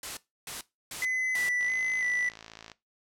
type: noise bursts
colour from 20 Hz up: white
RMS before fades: -37 dBFS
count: 4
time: 0.03-1.49 s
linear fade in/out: 2 ms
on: 140 ms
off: 300 ms
type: tone with vibrato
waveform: triangle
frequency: 1999 Hz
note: B6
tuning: 20 cents sharp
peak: -25 dBFS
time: 1.02-2.29 s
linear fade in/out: 2 ms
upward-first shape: square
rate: 1.5 Hz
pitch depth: 23 cents each way
type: click train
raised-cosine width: 0.2 ms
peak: -27 dBFS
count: 62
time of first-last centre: 1.61-2.717 s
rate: 55.1 Hz
effects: noise-tail reverb RT60 0.2 s tail -18 dB re dry + low-pass 11000 Hz 12 dB/octave

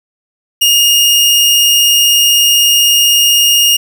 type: tone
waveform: sawtooth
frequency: 2844 Hz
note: F7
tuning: 31 cents sharp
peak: -3 dBFS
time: 0.61-3.77 s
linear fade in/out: 10 ms
effects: 7-bit

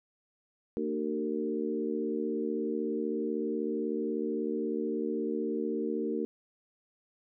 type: harmonic tone with a mistuned harmonic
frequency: 76.2 Hz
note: D#2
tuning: 36 cents flat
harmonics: 3 / 4 / 5 / 6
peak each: -35 / -35 / -35 / -35 dBFS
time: 0.77-6.25 s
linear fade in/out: 0 ms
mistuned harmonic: 4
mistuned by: -20 cents
effects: none

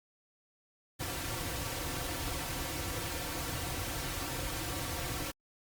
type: noise with comb filter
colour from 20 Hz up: pink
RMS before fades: -37 dBFS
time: 0.99-5.32 s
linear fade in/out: 20 ms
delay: 4.8 ms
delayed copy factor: -0.85
effects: Opus 48 kbps

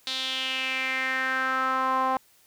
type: tone with band-pass filter sweep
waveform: sawtooth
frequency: 261.6 Hz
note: C4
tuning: in tune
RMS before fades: -27 dBFS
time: 0.07-2.17 s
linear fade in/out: 0 ms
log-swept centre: 3900 to 910 Hz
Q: 4.3
effects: white hiss -60 dBFS RMS until 2.46 s

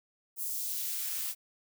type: noise with high-pass filter sweep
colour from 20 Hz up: blue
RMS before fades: -35 dBFS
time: 0.36-1.35 s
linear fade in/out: 50 ms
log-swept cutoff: 9200 to 610 Hz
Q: 0.8
effects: none

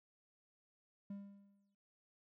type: tone with exponential decay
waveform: triangle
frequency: 200 Hz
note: G3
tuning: 35 cents sharp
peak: -40 dBFS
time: 1.1-1.75 s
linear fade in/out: 5 ms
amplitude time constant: 140 ms
effects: none

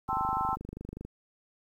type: chord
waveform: sine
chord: A minor seventh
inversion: third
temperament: equal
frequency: 784 / 880 / 1046.5 / 1318.5 Hz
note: G5 / A5 / C6 / E6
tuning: 0 / 0 / 0 / 0 cents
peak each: -33 dBFS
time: 0.08-0.56 s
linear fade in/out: 20 ms
type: click train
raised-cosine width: 3 ms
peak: -27 dBFS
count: 25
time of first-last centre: 0.09-1.05 s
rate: 25 Hz
effects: 10-bit

